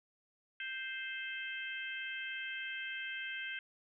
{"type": "harmonic tone", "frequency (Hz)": 523.3, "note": "C5", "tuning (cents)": 0, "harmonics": [3, 4, 5, 6], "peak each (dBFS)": [-42, -45, -45, -47], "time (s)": [0.6, 3.59], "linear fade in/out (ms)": 2, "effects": []}